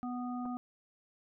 harmonic tone, 246.9 Hz, B3, in tune, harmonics 1 / 3 / 5, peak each -36 / -43 / -46 dBFS, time 0.03-0.57 s, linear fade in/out 0 ms
clicks, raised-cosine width 1 ms, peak -37 dBFS, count 2, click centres 0.454 / 0.46 s
effects none

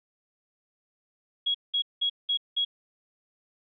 sine tone bursts, 3317 Hz, G#7, 3 cents flat, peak -23 dBFS, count 5, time 1.46-2.65 s, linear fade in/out 10 ms, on 86 ms, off 190 ms, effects none

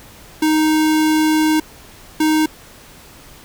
square tone pair in turn, 311.1 / 311.1 Hz, D#4 / D#4, 0 / 0 cents, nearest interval unison, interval 0 cents, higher neither, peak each -13 dBFS, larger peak neither, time 0.42-1.6 / 2.2-2.46 s, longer first, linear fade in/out 5 ms, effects pink hiss -42 dBFS RMS until 3.44 s

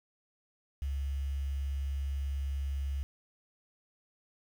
sine tone with quantisation, 69.2 Hz, C#2, 2 cents flat, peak -31 dBFS, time 0.82-3.03 s, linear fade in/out 0 ms, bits 9, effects none

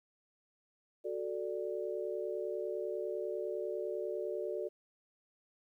sine chord, D major, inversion first, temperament equal, 370 / 440 / 587.3 Hz, F#4 / A4 / D5, 0 / 0 / 0 cents, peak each -39 / -39 / -40 dBFS, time 1.04-4.69 s, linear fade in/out 20 ms, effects 12-bit

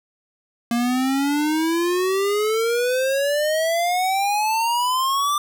square exponential sweep, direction up, 233.1 to 1189 Hz, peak -19 dBFS, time 0.71-5.38 s, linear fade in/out 2 ms, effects none

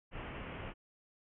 pink low-pass noise, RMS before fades -44 dBFS, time 0.11-0.74 s, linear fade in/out 50 ms, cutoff 3100 Hz, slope 96 dB/octave, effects none

